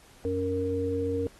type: harmonic tone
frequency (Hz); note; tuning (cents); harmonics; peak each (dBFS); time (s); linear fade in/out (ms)
93; F#2; +9; 1 / 3 / 5; -33 / -32 / -28; 0.25-1.27; 0
effects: pink hiss -56 dBFS RMS until 1.39 s + AAC 32 kbps